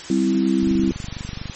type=chord; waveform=sine; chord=C major; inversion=second; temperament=equal; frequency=196 / 261.6 / 329.6 Hz; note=G3 / C4 / E4; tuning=0 / 0 / 0 cents; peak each=-20 dBFS; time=0.1-0.91 s; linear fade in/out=2 ms
type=click train; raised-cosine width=5 ms; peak=-18 dBFS; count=22; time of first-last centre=0.63-1.498 s; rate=24.2 Hz
effects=white hiss -35 dBFS RMS until 1.55 s + MP3 32 kbps